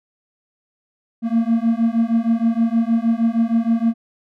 triangle beating tone pair, 226.3 / 232.7 Hz, A3 / A#3, +49 / -3 cents, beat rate 6.4 Hz, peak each -16 dBFS, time 1.22-3.94 s, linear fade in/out 50 ms, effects none

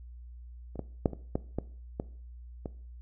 clicks, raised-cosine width 2 ms, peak -29 / -20 / -10 / -25 / -15 / -17 / -18 / -22 dBFS, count 8, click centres 0.757 / 0.793 / 1.058 / 1.133 / 1.355 / 1.586 / 1.999 / 2.658 s, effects noise-tail reverb RT60 0.5 s tail -19 dB re dry + added 60 Hz sine -44 dBFS peak until 3.01 s

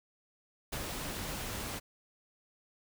pink noise with ADSR envelope, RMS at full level -36 dBFS, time 0.72-1.8 s, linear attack 12 ms, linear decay 42 ms, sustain -3 dB, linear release 23 ms, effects none

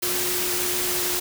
sine tone in noise, 358.6 Hz, F4, 46 cents sharp, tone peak -31 dBFS, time 0.02-1.2 s, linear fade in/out 10 ms, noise white, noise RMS -25 dBFS, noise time 0.02-1.2 s, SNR -9 dB, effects none

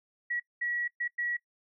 sine tone bursts at uneven times, 1924 Hz, B6, 46 cents flat, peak -29 dBFS, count 4, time 0.3-0.4 / 0.61-0.88 / 1-1.08 / 1.18-1.37 s, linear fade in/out 10 ms, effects noise-tail reverb RT60 0.1 s tail -22 dB re dry

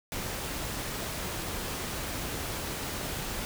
pink noise, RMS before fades -35 dBFS, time 0.12-3.45 s, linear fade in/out 0 ms, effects none

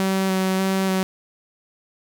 sawtooth tone with vibrato, 190 Hz, F#3, 46 cents sharp, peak -15 dBFS, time 0-1.03 s, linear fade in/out 0 ms, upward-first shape square, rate 1.7 Hz, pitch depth 12 cents each way, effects none

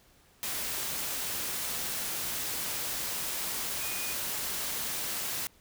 sine tone in noise, 2468 Hz, D#7, 15 cents flat, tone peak -41 dBFS, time 3.81-4.13 s, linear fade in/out 0 ms, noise white, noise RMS -34 dBFS, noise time 0.43-5.47 s, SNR -10 dB, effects pink hiss -62 dBFS RMS until 5.6 s

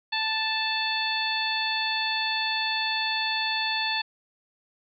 harmonic tone, 880 Hz, A5, in tune, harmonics 1 / 2 / 3 / 4 / 5, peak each -31 / -31 / -31 / -31 / -31 dBFS, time 0.12-4.02 s, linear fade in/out 10 ms, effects none

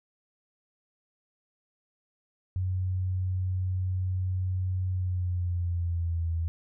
sine tone with pitch glide, 92.5 to 82.89 Hz, F#2 to E2, 0 to +10 cents, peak -26 dBFS, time 2.56-6.48 s, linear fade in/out 0 ms, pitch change -190 cents, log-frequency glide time 4.91-6.31 s, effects none

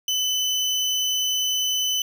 30% pulse tone, 3015 Hz, F#7, 32 cents sharp, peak -18 dBFS, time 0.08-2.02 s, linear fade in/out 2 ms, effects none

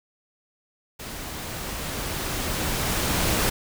pink noise with level ramp, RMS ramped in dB -36 to -22 dBFS, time 0.99-3.5 s, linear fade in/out 10 ms, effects none

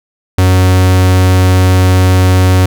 45% pulse tone, 92.5 Hz, F#2, in tune, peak -5 dBFS, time 0.38-2.66 s, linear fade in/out 5 ms, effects none

